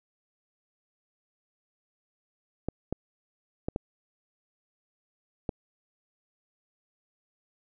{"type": "clicks", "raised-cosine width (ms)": 2, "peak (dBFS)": -16, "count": 5, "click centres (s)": [2.686, 2.926, 3.685, 3.761, 5.492], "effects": []}